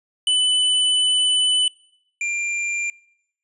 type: tone pair in turn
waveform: square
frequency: 2997 / 2383 Hz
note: F#7 / D7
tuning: +22 / +25 cents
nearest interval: major third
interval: 397 cents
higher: first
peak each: -16 / -22 dBFS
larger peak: first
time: 0.27-1.68 / 2.21-2.9 s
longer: first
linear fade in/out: 2 ms
effects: noise-tail reverb RT60 0.8 s tail -25 dB re dry + resampled to 24000 Hz

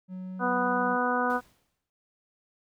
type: tone with pitch glide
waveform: triangle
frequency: 185 to 188.13 Hz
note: F#3 to F#3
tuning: 0 to +29 cents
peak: -33 dBFS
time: 0.08-0.98 s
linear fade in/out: 50 ms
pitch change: +29 cents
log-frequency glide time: 0.23-0.68 s
type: harmonic tone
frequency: 247.3 Hz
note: B3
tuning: 3 cents sharp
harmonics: 1 / 2 / 3 / 4 / 5 / 6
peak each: -31 / -31 / -31 / -31 / -31 / -31 dBFS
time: 0.39-1.41 s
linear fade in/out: 50 ms
type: noise with exponential decay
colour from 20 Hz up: pink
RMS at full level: -50 dBFS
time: 1.3-1.9 s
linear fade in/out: 0 ms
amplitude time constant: 130 ms
effects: none

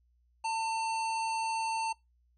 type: harmonic tone with a mistuned harmonic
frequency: 897 Hz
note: A5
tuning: 33 cents sharp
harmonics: 1 / 3 / 5 / 7 / 9 / 10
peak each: -30 / -40 / -44 / -49 / -51 / -48 dBFS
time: 0.44-1.93 s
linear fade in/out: 10 ms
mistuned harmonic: 9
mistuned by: +16 cents
effects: noise-tail reverb RT60 0.2 s tail -23 dB re dry + added 60 Hz sine -66 dBFS peak until 2.37 s

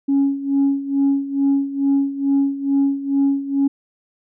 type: tone with tremolo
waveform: sine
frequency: 277.2 Hz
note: C#4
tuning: in tune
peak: -11 dBFS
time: 0.08-3.68 s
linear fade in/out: 10 ms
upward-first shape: sine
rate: 2.3 Hz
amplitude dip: 80%
effects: tanh soft clip ceiling -10 dBFS

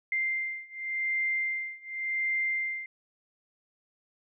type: beating tone pair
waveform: sine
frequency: 2093 / 2093.89 Hz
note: C7 / C7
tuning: 0 / +1 cents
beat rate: 0.89 Hz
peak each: -32 / -31 dBFS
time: 0.12-2.86 s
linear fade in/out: 2 ms
effects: none

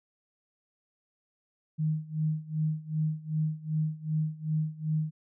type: tone with tremolo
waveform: sine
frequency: 155.56 Hz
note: D#3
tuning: in tune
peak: -24 dBFS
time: 1.78-5.11 s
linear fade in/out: 20 ms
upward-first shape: sine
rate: 2.6 Hz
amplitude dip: 90%
effects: none

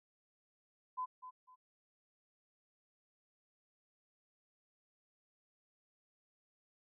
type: tone with echo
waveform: sine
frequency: 1013 Hz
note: B5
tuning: 44 cents sharp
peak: -36 dBFS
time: 0.97-1.06 s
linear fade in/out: 20 ms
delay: 250 ms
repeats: 2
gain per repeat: -11 dB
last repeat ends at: 1.56 s
effects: none

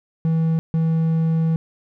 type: tone pair in turn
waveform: triangle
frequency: 162.2 / 162.2 Hz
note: E3 / E3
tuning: -28 / -28 cents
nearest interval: unison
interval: 0 cents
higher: neither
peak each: -14 dBFS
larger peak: neither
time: 0.25-0.59 / 0.74-1.56 s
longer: second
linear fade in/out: 0 ms
effects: none

